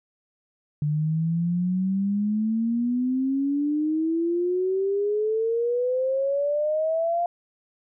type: exponential sweep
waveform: sine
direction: up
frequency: 147.1 to 700 Hz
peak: -21 dBFS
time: 0.82-7.26 s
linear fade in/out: 2 ms
effects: none